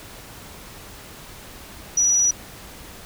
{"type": "tone", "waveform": "sine", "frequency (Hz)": 5860, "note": "F#8", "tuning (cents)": -18, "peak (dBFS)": -15, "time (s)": [1.97, 2.31], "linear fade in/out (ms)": 5, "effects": ["pink hiss -41 dBFS RMS until 3.05 s"]}